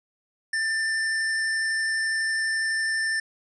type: tone with vibrato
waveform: square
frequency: 1783 Hz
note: A6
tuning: 22 cents sharp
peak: -24 dBFS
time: 0.53-3.2 s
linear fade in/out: 5 ms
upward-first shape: triangle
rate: 12 Hz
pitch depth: 8 cents each way
effects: resampled to 22050 Hz